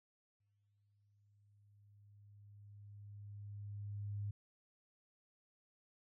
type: tone with exponential growth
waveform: sine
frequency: 102.3 Hz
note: G#2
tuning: 26 cents flat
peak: -38 dBFS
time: 0.4-4.31 s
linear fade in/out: 5 ms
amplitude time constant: 850 ms
effects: none